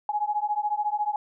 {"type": "beating tone pair", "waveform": "sine", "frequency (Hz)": [830.6, 844.6], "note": ["G#5", "G#5"], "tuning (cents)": [0, 29], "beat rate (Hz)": 14, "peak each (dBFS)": [-27, -27], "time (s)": [0.09, 1.16], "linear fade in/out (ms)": 2, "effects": []}